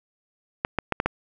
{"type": "clicks", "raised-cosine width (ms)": 0.5, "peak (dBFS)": -7, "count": 5, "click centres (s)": [0.649, 0.787, 0.923, 1.001, 1.06], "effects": []}